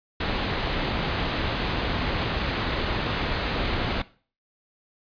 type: low-pass noise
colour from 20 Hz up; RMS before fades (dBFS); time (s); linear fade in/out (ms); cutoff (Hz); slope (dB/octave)
pink; -27; 0.2-4.02; 5; 4400; 48
effects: noise-tail reverb RT60 0.4 s tail -18 dB re dry + resampled to 11025 Hz